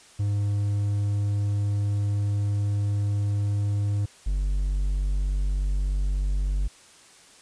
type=tone pair in turn; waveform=triangle; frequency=102 / 48.32 Hz; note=G#2 / G1; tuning=-31 / -24 cents; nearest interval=octave + minor second; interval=1293 cents; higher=first; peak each=-20 dBFS; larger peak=neither; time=0.19-4.06 / 4.26-6.68 s; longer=first; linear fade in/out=10 ms; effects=white hiss -52 dBFS RMS until 7.41 s + resampled to 22050 Hz